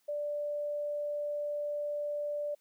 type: tone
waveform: sine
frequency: 587.3 Hz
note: D5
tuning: in tune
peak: -32 dBFS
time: 0.08-2.55 s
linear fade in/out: 10 ms
effects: white hiss -73 dBFS RMS until 2.6 s + high-pass 150 Hz 12 dB/octave